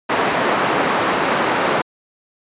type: band-pass noise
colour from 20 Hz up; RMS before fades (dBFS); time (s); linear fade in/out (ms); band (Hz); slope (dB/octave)
white; -18; 0.09-1.82; 10; 210 to 1300; 12
effects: resampled to 8000 Hz